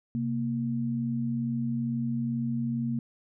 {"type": "tone pair together", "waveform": "sine", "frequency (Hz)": [130.81, 233.1], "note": ["C3", "A#3"], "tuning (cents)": [0, 0], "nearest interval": "minor seventh", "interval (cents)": 1000, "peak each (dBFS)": [-32, -28], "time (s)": [0.15, 2.99], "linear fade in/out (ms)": 0, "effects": []}